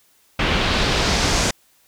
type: noise with low-pass filter sweep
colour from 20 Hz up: pink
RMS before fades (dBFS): -19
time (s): 0.39-1.51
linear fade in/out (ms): 5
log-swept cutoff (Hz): 2900 to 7100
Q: 1.5
effects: white hiss -58 dBFS RMS until 1.87 s